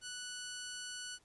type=tone; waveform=10% pulse; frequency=1480 Hz; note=F#6; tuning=in tune; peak=-34 dBFS; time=0.01-1.19 s; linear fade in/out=50 ms; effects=pink hiss -70 dBFS RMS until 1.24 s + resampled to 24000 Hz